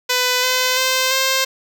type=tone with pitch steps; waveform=5% pulse; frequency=500 / 509 / 518.2 / 527.6 Hz; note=B4 / C5 / C5 / C5; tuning=+21 / -48 / -17 / +14 cents; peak=-4 dBFS; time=0.09-1.45 s; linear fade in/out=10 ms; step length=340 ms; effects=none